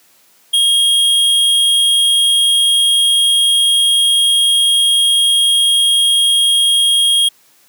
square tone, 3258 Hz, G#7, 34 cents flat, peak -10 dBFS, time 0.53-7.29 s, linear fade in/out 10 ms, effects white hiss -51 dBFS RMS until 7.68 s + high-pass 150 Hz 12 dB/octave

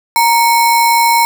sine tone with sample-and-hold, 932.3 Hz, A#5, in tune, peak -7 dBFS, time 0.16-1.25 s, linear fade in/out 0 ms, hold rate 3150 Hz, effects none

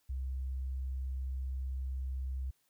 sine tone, 65.41 Hz, C2, in tune, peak -34 dBFS, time 0.09-2.51 s, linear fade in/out 10 ms, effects white hiss -75 dBFS RMS until 2.69 s

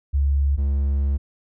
sine / triangle tone pair in turn, 70 / 69.56 Hz, C#2 / C#2, +18 / +7 cents, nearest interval unison, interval 11 cents, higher first, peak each -16 dBFS, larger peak neither, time 0.13-0.57 / 0.57-1.18 s, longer second, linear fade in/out 20 ms, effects none

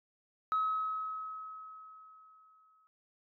sine tone with exponential decay, 1281 Hz, E6, 50 cents flat, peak -26 dBFS, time 0.52-2.87 s, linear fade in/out 0 ms, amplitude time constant 510 ms, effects tanh soft clip ceiling -24 dBFS

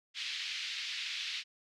pink band-pass noise, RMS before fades -39 dBFS, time 0.14-1.44 s, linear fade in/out 50 ms, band 2300 to 4600 Hz, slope 24 dB/octave, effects none

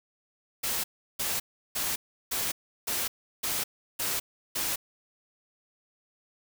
white noise bursts, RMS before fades -30 dBFS, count 8, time 0.63-4.76 s, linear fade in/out 10 ms, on 210 ms, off 350 ms, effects none

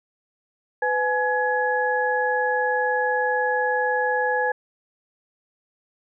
sine tone cluster, 501 / 845 / 1681 Hz, B4 / G#5 / G#6, +25 / +30 / +20 cents, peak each -24 dBFS, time 0.82-4.52 s, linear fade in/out 5 ms, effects none

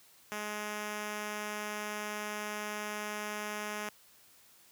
5% pulse tone, 210 Hz, G#3, 19 cents sharp, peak -25 dBFS, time 0.32-3.89 s, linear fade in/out 0 ms, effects white hiss -61 dBFS RMS until 4.71 s + high-pass 60 Hz 12 dB/octave

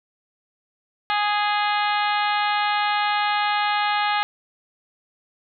harmonic tone with a mistuned harmonic, 415 Hz, G#4, 1 cent flat, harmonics 2 / 3 / 4 / 5 / 6 / 7 / 8 / 9 / 10, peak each -22 / -26 / -28 / -30 / -32 / -33 / -34 / -35 / -36 dBFS, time 1.1-4.23 s, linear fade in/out 0 ms, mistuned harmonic 9, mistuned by -27 cents, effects none

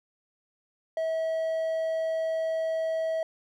triangle tone, 646 Hz, E5, 35 cents flat, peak -24 dBFS, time 0.97-3.23 s, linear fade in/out 2 ms, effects none

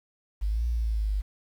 sine linear two-way sweep, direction up then down, 49 to 59.2 to 49 Hz, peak -24 dBFS, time 0.41-1.22 s, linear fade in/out 20 ms, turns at 0.66 s, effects 9-bit

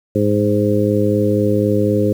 harmonic tone with a mistuned harmonic, 104 Hz, G#2, 3 cents sharp, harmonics 1 / 2 / 3 / 4 / 5, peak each -19 / -19 / -19 / -19 / -19 dBFS, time 0.15-2.13 s, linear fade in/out 5 ms, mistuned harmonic 1, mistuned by +22 cents, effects 7-bit

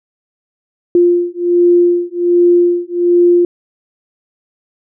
sine beating tone pair, 349.2 / 350.5 Hz, F4 / F4, 0 / +6 cents, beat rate 1.3 Hz, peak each -11 dBFS, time 0.95-3.45 s, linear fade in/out 2 ms, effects none

